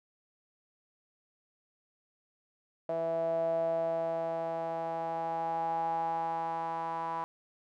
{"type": "tone with band-pass filter sweep", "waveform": "sawtooth", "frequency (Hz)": 164.81, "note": "E3", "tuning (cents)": 0, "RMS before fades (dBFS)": -33, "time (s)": [2.89, 7.24], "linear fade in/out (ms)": 0, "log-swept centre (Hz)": [620, 940], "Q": 9.6, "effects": []}